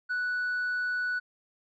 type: tone with tanh clipping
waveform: sine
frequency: 1480 Hz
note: F#6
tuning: in tune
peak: -28 dBFS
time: 0.09-1.2 s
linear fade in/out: 20 ms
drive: 1 dB
effects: none